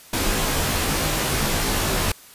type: noise with comb filter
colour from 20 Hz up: pink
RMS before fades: -22 dBFS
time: 0.13-2.12 s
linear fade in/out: 5 ms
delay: 17 ms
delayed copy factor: -0.75
effects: white hiss -46 dBFS RMS until 2.34 s + resampled to 32000 Hz